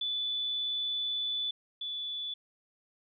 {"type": "tone pair in turn", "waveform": "sine", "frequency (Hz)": [3479, 3460], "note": ["A7", "A7"], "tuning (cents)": [-20, -30], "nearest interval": "unison", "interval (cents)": 10, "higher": "first", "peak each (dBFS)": [-30, -34], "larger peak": "first", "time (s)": [[0.01, 1.51], [1.81, 2.34]], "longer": "first", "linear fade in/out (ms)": 5, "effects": []}